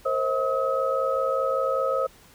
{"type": "tone cluster", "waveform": "sine", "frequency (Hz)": [466.9, 532, 640, 1276], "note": ["A#4", "C5", "D#5", "D#6"], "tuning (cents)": [3, 29, 49, 43], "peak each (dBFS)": [-32, -24, -31, -27], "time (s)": [0.05, 2.07], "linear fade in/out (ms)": 10, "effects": ["pink hiss -53 dBFS RMS until 2.34 s"]}